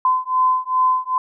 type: beating tone pair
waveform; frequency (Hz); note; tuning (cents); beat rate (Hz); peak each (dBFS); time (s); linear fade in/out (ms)
sine; 1022 / 1024.5; C6 / C6; -41 / -37; 2.5; -18 / -18; 0.05-1.18; 2
effects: none